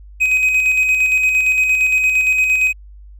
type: tone with tremolo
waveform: triangle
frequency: 2520 Hz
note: D#7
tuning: 21 cents sharp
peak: -9 dBFS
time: 0.2-2.73 s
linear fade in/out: 20 ms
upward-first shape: square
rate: 8.7 Hz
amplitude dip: 35%
effects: added 50 Hz sine -36 dBFS peak until 3.19 s